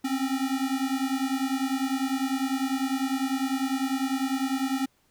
square beating tone pair, 261.6 / 271.6 Hz, C4 / C#4, 0 / -35 cents, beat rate 10 Hz, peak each -29 dBFS, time 0.04-4.86 s, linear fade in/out 10 ms, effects pink hiss -67 dBFS RMS until 5.1 s

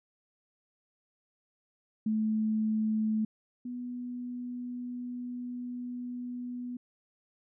sine tone pair in turn, 217.4 / 245.9 Hz, A3 / B3, -21 / -7 cents, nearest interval major second, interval 214 cents, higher second, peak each -26 / -35 dBFS, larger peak first, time 2.06-3.25 / 3.65-6.77 s, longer second, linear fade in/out 5 ms, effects none

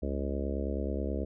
harmonic tone, 69.3 Hz, C#2, in tune, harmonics 1 / 3 / 4 / 5 / 6 / 7 / 8 / 9, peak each -33 / -38 / -39 / -40 / -41 / -41 / -42 / -43 dBFS, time 0.02-1.25 s, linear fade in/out 10 ms, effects none

